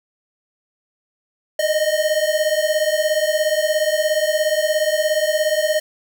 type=beating tone pair; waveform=square; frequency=608 / 625 Hz; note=D#5 / D#5; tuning=-40 / +8 cents; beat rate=17 Hz; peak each=-20 dBFS; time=1.59-5.8 s; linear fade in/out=5 ms; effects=none